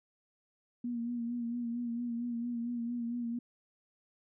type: tone with vibrato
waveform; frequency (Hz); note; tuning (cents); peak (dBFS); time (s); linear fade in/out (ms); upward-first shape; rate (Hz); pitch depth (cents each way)
sine; 237.4; A#3; +32; -33; 0.84-3.39; 5; sine; 4.4; 39
effects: none